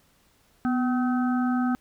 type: harmonic tone with a mistuned harmonic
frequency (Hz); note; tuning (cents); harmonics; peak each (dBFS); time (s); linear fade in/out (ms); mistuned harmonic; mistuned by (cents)
255.2; C4; -43; 1 / 3 / 5 / 6; -22 / -32 / -34 / -37; 0.65-1.75; 0; 1; -52
effects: pink hiss -63 dBFS RMS until 1.8 s